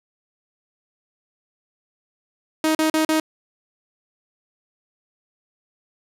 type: tone bursts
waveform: sawtooth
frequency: 314.3 Hz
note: D#4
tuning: 18 cents sharp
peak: -13 dBFS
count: 4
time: 2.64-3.2 s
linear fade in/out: 2 ms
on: 110 ms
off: 40 ms
effects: resampled to 32000 Hz + 7-bit